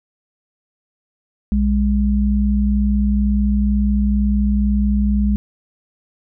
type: tone pair together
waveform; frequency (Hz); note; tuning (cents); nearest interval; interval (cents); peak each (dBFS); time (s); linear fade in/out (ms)
sine; 61 / 205.2; B1 / G#3; -21 / -21; octave + major sixth; 2100; -16; 1.52-5.36; 0
effects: none